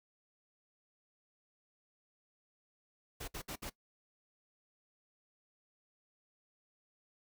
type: noise bursts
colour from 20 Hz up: pink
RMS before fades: -43 dBFS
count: 4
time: 3.2-3.699 s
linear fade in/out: 10 ms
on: 79 ms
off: 61 ms
effects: noise-tail reverb RT60 0.1 s tail -19 dB re dry